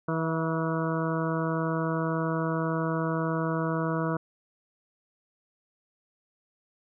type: harmonic tone with a mistuned harmonic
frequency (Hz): 161.8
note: E3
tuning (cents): -32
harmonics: 1 / 2 / 3 / 4 / 6 / 7 / 8 / 9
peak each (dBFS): -29 / -32 / -34 / -35 / -37 / -37 / -38 / -39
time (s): 0.08-4.17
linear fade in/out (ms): 5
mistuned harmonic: 4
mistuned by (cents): +19
effects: none